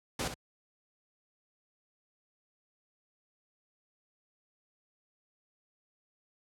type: noise with echo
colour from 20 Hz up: pink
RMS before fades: -33 dBFS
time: 0.19-0.28 s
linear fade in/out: 5 ms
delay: 62 ms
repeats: 1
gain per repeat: -8 dB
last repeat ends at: 0.342 s
effects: high-pass 60 Hz 12 dB/octave + low-pass 10000 Hz 12 dB/octave